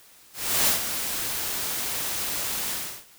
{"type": "noise with ADSR envelope", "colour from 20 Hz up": "white", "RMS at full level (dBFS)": -20, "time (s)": [0.33, 3.05], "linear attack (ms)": 340, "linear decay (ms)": 120, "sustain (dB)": -9, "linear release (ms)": 330, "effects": ["white hiss -53 dBFS RMS until 3.18 s"]}